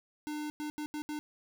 square tone bursts at uneven times, 300 Hz, D4, 37 cents sharp, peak -36 dBFS, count 5, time 0.27-0.5 / 0.6-0.7 / 0.78-0.86 / 0.94-1.02 / 1.09-1.19 s, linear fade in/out 0 ms, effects none

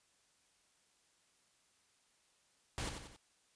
pink noise with echo, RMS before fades -40 dBFS, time 2.78-2.89 s, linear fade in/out 0 ms, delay 91 ms, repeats 3, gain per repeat -6 dB, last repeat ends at 3.163 s, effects white hiss -73 dBFS RMS until 3.55 s + resampled to 22050 Hz

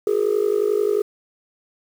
sine tone with amplitude modulation, 415.3 Hz, G#4, in tune, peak -11 dBFS, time 0.07-1.02 s, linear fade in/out 2 ms, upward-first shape sine, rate 51.3 Hz, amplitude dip 95%, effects tanh soft clip ceiling -12 dBFS + 7-bit

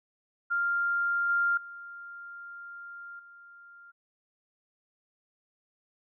sine tone with level steps, 1396 Hz, F6, 1 cent flat, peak -25 / -23 / -41 / -49 dBFS, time 0.5-3.92 s, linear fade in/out 20 ms, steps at 1.29 / 1.57 / 3.19 s, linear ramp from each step 5 ms, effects none

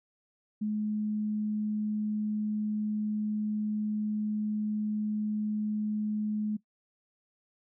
sine tone, 212.1 Hz, G#3, 37 cents sharp, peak -28 dBFS, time 0.61-6.57 s, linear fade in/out 10 ms, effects noise-tail reverb RT60 0.1 s tail -18 dB re dry

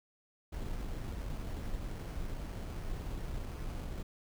brown noise with sample-and-hold, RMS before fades -39 dBFS, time 0.52-4.03 s, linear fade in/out 10 ms, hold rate 3675 Hz, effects none

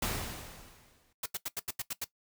pink noise with exponential decay, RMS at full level -31 dBFS, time 0.02-1.13 s, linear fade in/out 5 ms, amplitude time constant 240 ms
white noise bursts, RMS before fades -35 dBFS, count 8, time 1.23-2.044 s, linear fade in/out 5 ms, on 30 ms, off 82 ms
effects noise-tail reverb RT60 0.1 s tail -17 dB re dry

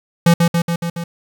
square tone with echo, 170 Hz, F3, 46 cents flat, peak -8 dBFS, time 0.26-0.34 s, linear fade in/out 5 ms, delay 140 ms, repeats 5, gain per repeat -3 dB, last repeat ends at 1.04 s, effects 8-bit

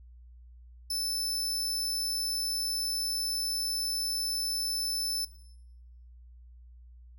sawtooth tone, 5274 Hz, E8, in tune, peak -27 dBFS, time 0.9-5.25 s, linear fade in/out 5 ms, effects noise-tail reverb RT60 0.9 s tail -18 dB re dry + added 60 Hz sine -49 dBFS peak until 7.18 s

